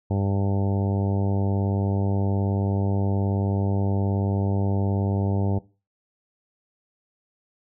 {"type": "harmonic tone", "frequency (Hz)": 98.8, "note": "G2", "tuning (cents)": 14, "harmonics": [1, 2, 3, 4, 5, 6, 7, 8, 9], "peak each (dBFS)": [-22, -28, -32, -34, -36, -38, -39, -40, -41], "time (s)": [0.1, 5.59], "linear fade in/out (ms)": 10, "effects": ["noise-tail reverb RT60 0.3 s tail -18 dB re dry"]}